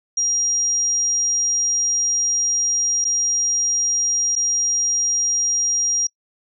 sine tone with dropouts, 5700 Hz, F8, 34 cents sharp, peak -17 dBFS, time 0.17-6.07 s, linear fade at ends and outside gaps 5 ms, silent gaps 3.044-3.05 / 4.354-4.361 s, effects noise-tail reverb RT60 0.1 s tail -25 dB re dry

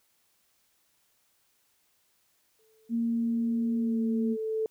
sine tone with exponential growth, 439.6 Hz, A4, 2 cents flat, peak -25 dBFS, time 2.59-4.66 s, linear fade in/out 1 ms, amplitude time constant 450 ms
sine tone with pitch glide, 232.1 to 227.3 Hz, A#3 to A#3, -7 to -43 cents, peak -25 dBFS, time 2.89-4.37 s, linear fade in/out 50 ms, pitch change -36 cents, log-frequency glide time 3.79-4 s
effects white hiss -70 dBFS RMS until 4.7 s

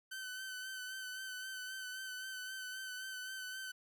sawtooth tone with vibrato, 1523 Hz, F#6, 50 cents sharp, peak -39 dBFS, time 0.11-3.72 s, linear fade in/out 10 ms, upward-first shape sine, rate 3.8 Hz, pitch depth 28 cents each way, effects none

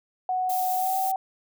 sine tone with pitch glide, 740 to 762.6 Hz, F#5 to G5, 0 to -48 cents, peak -23 dBFS, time 0.29-1.16 s, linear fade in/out 2 ms, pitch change +52 cents, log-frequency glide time 0.76-0.97 s
violet noise, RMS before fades -33 dBFS, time 0.49-1.12 s, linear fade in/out 10 ms
effects none

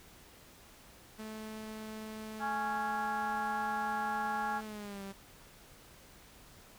sawtooth tone with pitch glide, 217.5 to 196.02 Hz, A3 to G3, -20 to 0 cents, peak -38 dBFS, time 1.18-5.13 s, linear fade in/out 20 ms, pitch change -180 cents, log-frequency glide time 4.63-5.02 s
harmonic tone, 277.2 Hz, C#4, in tune, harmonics 3 / 4 / 5 / 6, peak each -34 / -42 / -40 / -42 dBFS, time 2.39-4.62 s, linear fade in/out 50 ms
effects pink hiss -57 dBFS RMS until 6.78 s

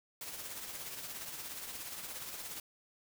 white noise with tremolo, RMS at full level -42 dBFS, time 0.21-2.6 s, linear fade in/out 2 ms, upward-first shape triangle, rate 17 Hz, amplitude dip 50%, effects none

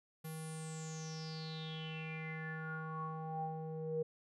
square tone with low-pass filter sweep, 158.8 Hz, D#3, 36 cents sharp, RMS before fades -43 dBFS, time 0.24-4.03 s, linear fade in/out 10 ms, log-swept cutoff 12000 to 470 Hz, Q 10, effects none

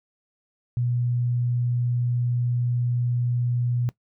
sine tone, 121.7 Hz, B2, 25 cents flat, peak -21 dBFS, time 0.77-3.89 s, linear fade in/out 0 ms, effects noise-tail reverb RT60 0.1 s tail -19 dB re dry

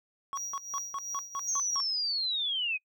triangle tone bursts, 1108.7 Hz, C#6, in tune, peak -30 dBFS, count 8, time 0.33-1.802 s, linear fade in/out 0 ms, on 44 ms, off 160 ms
triangle tone with tremolo, 5750 Hz, F8, 50 cents sharp, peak -31 dBFS, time 0.35-1.77 s, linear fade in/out 20 ms, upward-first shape triangle, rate 2.9 Hz, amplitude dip 80%
sine linear sweep, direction down, 6510 to 2461 Hz, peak -28 dBFS, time 1.47-2.78 s, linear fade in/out 20 ms
effects noise-tail reverb RT60 0.1 s tail -26 dB re dry

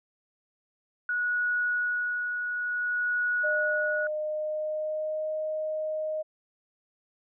sine tone with tremolo, 1461 Hz, F#6, 22 cents flat, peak -24 dBFS, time 1.09-4.07 s, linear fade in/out 2 ms, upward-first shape sine, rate 0.56 Hz, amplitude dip 40%
sine tone with pitch glide, 609 to 621.4 Hz, D#5 to D#5, -37 to -2 cents, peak -28 dBFS, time 3.43-6.23 s, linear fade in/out 20 ms, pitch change +35 cents, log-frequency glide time 3.96-5.31 s
effects none

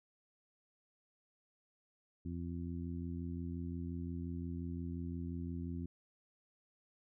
harmonic tone, 85.7 Hz, F2, 32 cents flat, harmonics 1 / 2 / 3 / 4, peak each -42 / -44 / -44 / -52 dBFS, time 2.25-5.86 s, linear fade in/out 5 ms, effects none

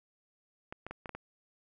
clicks, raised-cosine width 0.5 ms, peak -26 dBFS, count 6, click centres 0.725 / 0.866 / 0.91 / 1.058 / 1.093 / 1.15 s, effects none

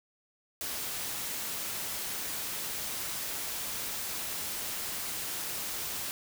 white noise, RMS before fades -36 dBFS, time 0.61-6.11 s, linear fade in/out 0 ms, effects none

